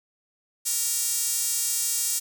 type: tone with high-pass filter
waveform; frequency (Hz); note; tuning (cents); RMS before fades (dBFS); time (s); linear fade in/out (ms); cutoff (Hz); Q
sawtooth; 466.2; A#4; 0; -26; 0.65-2.2; 20; 7600; 1.5
effects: none